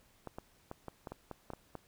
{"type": "clicks", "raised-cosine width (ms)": 1, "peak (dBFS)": -28, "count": 10, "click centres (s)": [0.273, 0.385, 0.714, 0.883, 1.072, 1.12, 1.313, 1.503, 1.535, 1.753], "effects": ["pink hiss -67 dBFS RMS until 1.87 s"]}